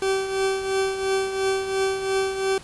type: tone with tremolo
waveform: 40% pulse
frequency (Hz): 385.8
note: G4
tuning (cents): -28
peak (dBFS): -18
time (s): 0.02-2.58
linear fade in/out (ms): 2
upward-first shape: triangle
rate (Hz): 2.9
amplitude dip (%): 65
effects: pink hiss -44 dBFS RMS until 2.63 s + resampled to 24000 Hz